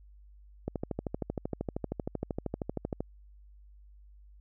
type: click train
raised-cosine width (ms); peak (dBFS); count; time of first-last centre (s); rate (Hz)
2; -19; 31; 0.68-3.006; 12.9
effects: added 50 Hz sine -52 dBFS peak until 4.4 s